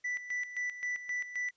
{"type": "tone with tremolo", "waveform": "triangle", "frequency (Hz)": 1975.5, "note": "B6", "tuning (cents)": 0, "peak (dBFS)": -30, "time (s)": [0.04, 1.51], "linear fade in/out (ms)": 10, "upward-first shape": "square", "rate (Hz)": 3.8, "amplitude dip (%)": 70, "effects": ["white hiss -74 dBFS RMS until 1.56 s", "resampled to 16000 Hz"]}